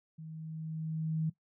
sine tone with level ramp, 158.8 Hz, D#3, 36 cents sharp, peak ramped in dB -43 to -28 dBFS, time 0.18-1.3 s, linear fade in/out 10 ms, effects noise-tail reverb RT60 0.1 s tail -17 dB re dry

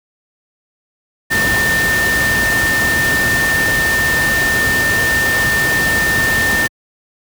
sine tone in noise, 1800 Hz, A6, 39 cents sharp, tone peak -13 dBFS, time 1.3-6.68 s, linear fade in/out 20 ms, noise pink, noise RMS -19 dBFS, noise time 1.3-6.68 s, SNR +3 dB, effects high-pass 60 Hz 12 dB/octave

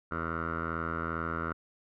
10% pulse tone with low-pass filter, 82.4 Hz, E2, in tune, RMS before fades -34 dBFS, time 0.11-1.53 s, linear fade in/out 10 ms, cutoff 1400 Hz, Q 8.1, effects none

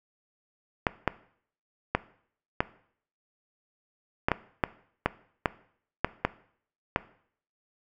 clicks, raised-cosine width 0.5 ms, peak -7 dBFS, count 12, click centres 0.868 / 1.077 / 1.95 / 2.605 / 4.285 / 4.317 / 4.638 / 5.06 / 5.458 / 6.046 / 6.25 / 6.961 s, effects noise-tail reverb RT60 0.6 s tail -18 dB re dry

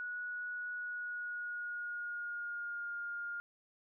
sine tone with pitch glide, 1463 to 1413.2 Hz, F#6 to F6, -20 to +20 cents, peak -38 dBFS, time 0-3.4 s, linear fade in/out 0 ms, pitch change -60 cents, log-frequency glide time 0.72-2.93 s, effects none

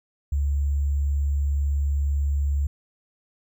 sine tone with sample-and-hold, 71 Hz, C#2, 42 cents sharp, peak -20 dBFS, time 0.32-2.67 s, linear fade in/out 5 ms, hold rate 7350 Hz, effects none

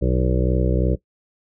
harmonic tone, 62.9 Hz, B1, 32 cents sharp, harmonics 1 / 2 / 3 / 5 / 6 / 7 / 8 / 9, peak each -20 / -23 / -25 / -27 / -28 / -28 / -29 / -30 dBFS, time 0.01-0.96 s, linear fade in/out 20 ms, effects noise-tail reverb RT60 0.1 s tail -17 dB re dry

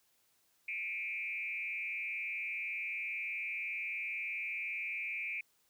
sine tone with frequency modulation, 2358 Hz, D7, 6 cents sharp, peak -36 dBFS, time 0.68-5.41 s, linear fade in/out 5 ms, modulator 179 Hz, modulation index 0.97, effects white hiss -73 dBFS RMS until 5.69 s

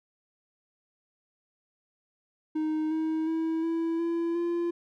triangle tone with pitch steps, 311.1 / 317.3 / 323.6 / 330 / 336.5 / 343.2 Hz, D#4 / D#4 / E4 / E4 / E4 / F4, 0 / +34 / -32 / +2 / +36 / -30 cents, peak -24 dBFS, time 2.55-4.71 s, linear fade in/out 10 ms, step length 360 ms, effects none

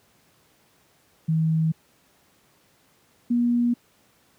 sine tone pair in turn, 160 / 239.7 Hz, D#3 / A#3, +49 / +48 cents, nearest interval perfect fifth, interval 699 cents, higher second, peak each -18 dBFS, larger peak neither, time 1.28-1.72 / 3.3-3.74 s, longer neither, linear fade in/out 10 ms, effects pink hiss -61 dBFS RMS until 4.38 s + high-pass 100 Hz 12 dB/octave

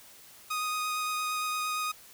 sawtooth tone with vibrato, 1244.5 Hz, D#6, in tune, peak -26 dBFS, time 0.5-1.92 s, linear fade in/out 10 ms, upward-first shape sine, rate 8.7 Hz, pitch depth 10 cents each way, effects white hiss -53 dBFS RMS until 2.13 s

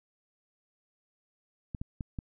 clicks, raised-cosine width 5 ms, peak -23 dBFS, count 4, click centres 1.748 / 1.815 / 2.008 / 2.188 s, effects none

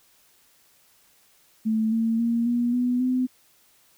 sine tone with pitch steps, 220 / 226.4 / 233.1 / 239.9 / 246.9 / 254.2 Hz, A3 / A3 / A#3 / A#3 / B3 / C4, 0 / +50 / 0 / +50 / 0 / -50 cents, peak -20 dBFS, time 1.65-3.27 s, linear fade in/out 20 ms, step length 270 ms, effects white hiss -60 dBFS RMS until 3.97 s

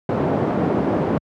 pink band-pass noise, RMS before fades -20 dBFS, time 0.09-1.18 s, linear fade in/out 2 ms, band 150 to 690 Hz, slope 12 dB/octave, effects high-pass 80 Hz 12 dB/octave

